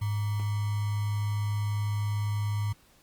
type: tone with sample-and-hold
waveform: sine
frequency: 103.83 Hz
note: G#2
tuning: in tune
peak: -26 dBFS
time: 0.01-2.73 s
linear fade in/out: 10 ms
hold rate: 1050 Hz
effects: pink hiss -61 dBFS RMS until 3.02 s + Opus 32 kbps

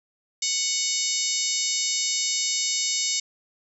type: harmonic tone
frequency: 740 Hz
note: F#5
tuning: in tune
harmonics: 3 / 4 / 5 / 6 / 7 / 8 / 9 / 10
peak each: -34 / -35 / -32 / -32 / -30 / -30 / -32 / -29 dBFS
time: 0.42-3.2 s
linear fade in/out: 5 ms
effects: none

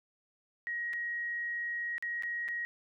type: tone with dropouts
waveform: sine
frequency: 1892 Hz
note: A#6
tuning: 25 cents sharp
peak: -33 dBFS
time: 0.67-2.65 s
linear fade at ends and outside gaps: 0 ms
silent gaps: 0.932-0.935 / 1.981-2.025 / 2.224-2.234 / 2.481-2.486 s
effects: none

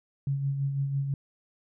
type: tone with tremolo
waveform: sine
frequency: 138.59 Hz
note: C#3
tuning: in tune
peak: -24 dBFS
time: 0.27-1.14 s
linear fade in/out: 2 ms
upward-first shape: sine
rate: 6 Hz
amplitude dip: 45%
effects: none

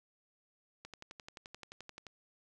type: click train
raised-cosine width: 0.2 ms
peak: -30 dBFS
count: 15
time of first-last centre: 0.85-2.067 s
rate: 11.5 Hz
effects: none

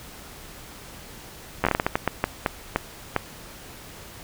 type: slowing click train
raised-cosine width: 0.5 ms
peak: -5 dBFS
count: 14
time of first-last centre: 1.64-3.163 s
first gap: 11 ms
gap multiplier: 1.35
effects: pink hiss -43 dBFS RMS until 4.23 s

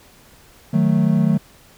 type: chord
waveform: triangle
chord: D# diminished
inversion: none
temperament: equal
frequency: 155.56 / 185 / 220 Hz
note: D#3 / F#3 / A3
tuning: 0 / 0 / 0 cents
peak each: -16 dBFS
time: 0.73-1.38 s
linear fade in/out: 10 ms
effects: pink hiss -49 dBFS RMS until 1.77 s

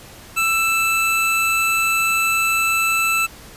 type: tone pair together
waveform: square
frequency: 1334.6 / 2637 Hz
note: E6 / E7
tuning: +21 / 0 cents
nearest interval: octave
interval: 1179 cents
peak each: -22 / -18 dBFS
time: 0.36-3.27 s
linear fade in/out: 20 ms
effects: pink hiss -41 dBFS RMS until 3.56 s + resampled to 32000 Hz

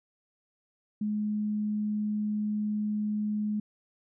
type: tone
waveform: sine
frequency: 210.7 Hz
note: G#3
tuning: 25 cents sharp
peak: -27 dBFS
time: 1.01-3.6 s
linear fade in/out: 5 ms
effects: none

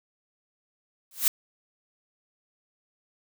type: noise with exponential growth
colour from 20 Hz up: blue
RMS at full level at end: -17 dBFS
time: 1.11-1.28 s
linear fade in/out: 2 ms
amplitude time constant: 35 ms
effects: none

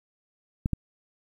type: clicks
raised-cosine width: 5 ms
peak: -13 dBFS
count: 2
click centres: 0.659 / 0.733 s
effects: 9-bit

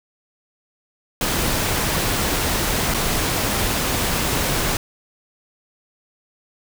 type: noise with dropouts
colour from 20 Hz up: pink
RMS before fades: -21 dBFS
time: 1.21-4.77 s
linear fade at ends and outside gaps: 2 ms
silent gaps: 2.94-2.944 s
effects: none

